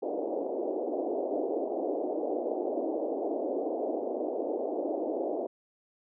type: band-pass noise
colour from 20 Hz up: pink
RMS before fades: -32 dBFS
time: 0.02-5.47 s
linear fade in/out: 10 ms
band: 290 to 710 Hz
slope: 48 dB/octave
effects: none